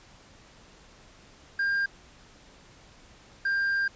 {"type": "tone pair in turn", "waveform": "triangle", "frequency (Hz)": [1602, 1593.7], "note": ["G6", "G6"], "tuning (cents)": [37, 28], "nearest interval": "unison", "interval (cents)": 9, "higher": "first", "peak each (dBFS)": -22, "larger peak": "neither", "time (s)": [[1.59, 1.86], [3.45, 3.88]], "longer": "second", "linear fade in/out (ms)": 5, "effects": ["pink hiss -54 dBFS RMS until 3.95 s", "resampled to 16000 Hz"]}